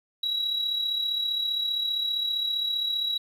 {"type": "tone with amplitude modulation", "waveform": "sine", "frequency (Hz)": 3886, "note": "B7", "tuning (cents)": -29, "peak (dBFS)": -21, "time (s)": [0.23, 3.18], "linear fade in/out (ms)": 5, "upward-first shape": "sine", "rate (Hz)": 35.2, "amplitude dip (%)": 55, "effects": ["tanh soft clip ceiling -21 dBFS", "9-bit"]}